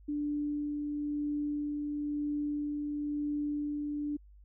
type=tone with tremolo; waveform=sine; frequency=293.7 Hz; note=D4; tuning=in tune; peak=-30 dBFS; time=0.08-4.17 s; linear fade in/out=10 ms; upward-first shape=sine; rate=0.99 Hz; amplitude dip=25%; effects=added 50 Hz sine -53 dBFS peak until 4.44 s